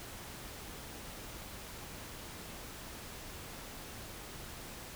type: silence
effects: pink hiss -47 dBFS RMS until 4.95 s